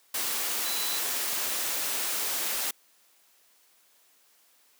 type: tone in noise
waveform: sine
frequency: 3991 Hz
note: B7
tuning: 17 cents sharp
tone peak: -35 dBFS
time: 0.65-0.99 s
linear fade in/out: 5 ms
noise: white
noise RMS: -30 dBFS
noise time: 0.14-2.71 s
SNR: -8 dB
effects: white hiss -63 dBFS RMS until 4.79 s + high-pass 300 Hz 12 dB/octave